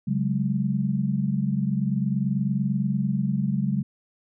sine chord, C# suspended fourth, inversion none, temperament equal with one note detuned, 138.59 / 187.25 / 207.7 Hz, C#3 / F#3 / G#3, 0 / +21 / 0 cents, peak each -26 dBFS, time 0.07-3.83 s, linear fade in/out 10 ms, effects none

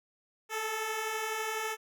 10% pulse beating tone pair, 428.1 / 440.1 Hz, A4 / A4, -47 / 0 cents, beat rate 12 Hz, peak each -32 / -25 dBFS, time 0.49-1.77 s, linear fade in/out 50 ms, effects none

